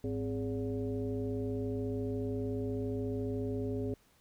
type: tone with frequency modulation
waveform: sine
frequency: 259.6 Hz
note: C4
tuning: 13 cents flat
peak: -32 dBFS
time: 0.04-3.94 s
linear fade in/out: 2 ms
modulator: 155 Hz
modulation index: 1.4
effects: pink hiss -67 dBFS RMS until 4.2 s